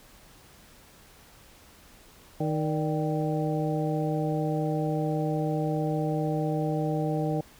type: harmonic tone with a mistuned harmonic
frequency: 155.56 Hz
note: D#3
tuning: in tune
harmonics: 1 / 2 / 3 / 4 / 5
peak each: -28 / -31 / -33 / -34 / -35 dBFS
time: 2.4-7.41 s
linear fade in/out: 5 ms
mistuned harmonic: 4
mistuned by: -84 cents
effects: pink hiss -54 dBFS RMS until 7.59 s